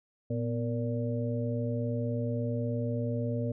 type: harmonic tone with a mistuned harmonic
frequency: 116.54 Hz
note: A#2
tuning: in tune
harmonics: 1 / 2 / 4 / 5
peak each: -31 / -34 / -37 / -38 dBFS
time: 0.3-3.52 s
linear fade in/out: 5 ms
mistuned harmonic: 2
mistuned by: +86 cents
effects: none